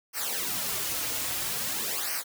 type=noise with flanger; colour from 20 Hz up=white; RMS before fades=-31 dBFS; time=0.13-2.24 s; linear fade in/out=50 ms; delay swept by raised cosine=0.27 to 5.27 ms; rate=0.5 Hz; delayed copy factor=-0.85; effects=none